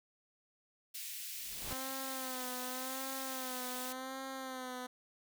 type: high-pass noise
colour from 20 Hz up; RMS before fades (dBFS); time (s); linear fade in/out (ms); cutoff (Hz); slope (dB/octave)
white; -44; 0.94-3.93; 10; 2100; 24
type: noise with exponential growth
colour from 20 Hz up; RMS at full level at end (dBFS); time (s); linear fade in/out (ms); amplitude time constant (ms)
pink; -39; 1.33-1.73; 2; 85
type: tone with vibrato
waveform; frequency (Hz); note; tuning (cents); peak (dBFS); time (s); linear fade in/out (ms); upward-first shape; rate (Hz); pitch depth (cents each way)
10% pulse; 258.7; C4; -19; -33; 1.7-4.87; 10; sine; 0.88; 52
effects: none